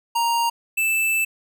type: tone pair in turn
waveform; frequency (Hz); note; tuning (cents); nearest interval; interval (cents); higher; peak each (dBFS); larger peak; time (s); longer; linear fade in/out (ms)
square; 934 / 2642; A#5 / E7; +3 / +3; octave + tritone; 1800; second; -19; neither; 0.15-0.5 / 0.77-1.25; second; 10
effects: none